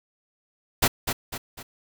pink noise with echo, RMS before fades -19 dBFS, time 0.82-0.88 s, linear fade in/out 10 ms, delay 250 ms, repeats 3, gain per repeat -7 dB, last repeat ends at 1.63 s, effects none

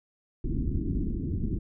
pink low-pass noise, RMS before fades -29 dBFS, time 0.44-1.59 s, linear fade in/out 5 ms, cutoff 340 Hz, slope 48 dB/octave, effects none

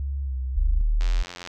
sine tone with pitch glide, 69 to 64.38 Hz, C#2 to C2, -7 to -27 cents, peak -25 dBFS, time 0-0.81 s, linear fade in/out 0 ms, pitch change -120 cents, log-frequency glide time 0.23-0.35 s
sine tone, 38.07 Hz, D#1, 37 cents flat, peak -18 dBFS, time 0.56-1.23 s, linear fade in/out 10 ms
click train, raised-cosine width 0.2 ms, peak -19 dBFS, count 42, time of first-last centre 1.01-1.474 s, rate 88.3 Hz
effects none

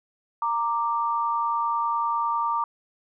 sine tone pair together, 928 / 1177.9 Hz, A#5 / D6, -8 / +5 cents, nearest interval major third, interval 413 cents, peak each -25 dBFS, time 0.42-2.64 s, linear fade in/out 2 ms, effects none

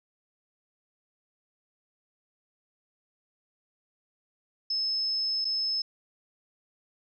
sine tone with dropouts, 5210 Hz, E8, 21 cents flat, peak -26 dBFS, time 4.7-5.82 s, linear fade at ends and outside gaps 5 ms, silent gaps 5.446-5.451 s, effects none

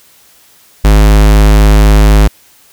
square tone, 52 Hz, G#1, 3 cents sharp, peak -3 dBFS, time 0.84-2.28 s, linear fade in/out 10 ms, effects white hiss -44 dBFS RMS until 2.72 s

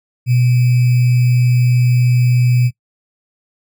sine tone with sample-and-hold, 123.47 Hz, B2, in tune, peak -9 dBFS, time 0.26-2.71 s, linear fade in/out 50 ms, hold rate 2450 Hz, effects noise-tail reverb RT60 0.1 s tail -22 dB re dry

